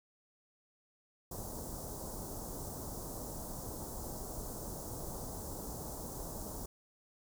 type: band-stop noise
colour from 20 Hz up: pink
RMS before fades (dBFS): -43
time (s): 1.31-6.66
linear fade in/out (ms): 5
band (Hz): 990 to 6000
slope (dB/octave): 24
effects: none